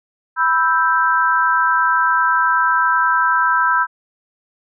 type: chord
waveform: sine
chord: E minor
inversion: second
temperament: equal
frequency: 987.8 / 1318.5 / 1568 Hz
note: B5 / E6 / G6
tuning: 0 / 0 / 0 cents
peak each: -17 dBFS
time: 0.36-3.87 s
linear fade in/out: 50 ms
effects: none